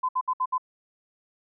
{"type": "tone bursts", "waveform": "sine", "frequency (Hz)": 1019, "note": "C6", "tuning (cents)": -46, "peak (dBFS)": -22, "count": 5, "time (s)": [0.03, 0.581], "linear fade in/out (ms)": 10, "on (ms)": 59, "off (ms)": 64, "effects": []}